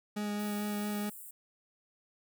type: tone with vibrato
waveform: 40% pulse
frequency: 207.7 Hz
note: G#3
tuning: in tune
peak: -32 dBFS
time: 0.16-1.1 s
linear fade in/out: 10 ms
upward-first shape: sine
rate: 4.5 Hz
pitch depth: 10 cents each way
type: high-pass noise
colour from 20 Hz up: white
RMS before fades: -48 dBFS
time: 0.39-1.31 s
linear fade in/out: 5 ms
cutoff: 7600 Hz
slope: 96 dB/octave
effects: none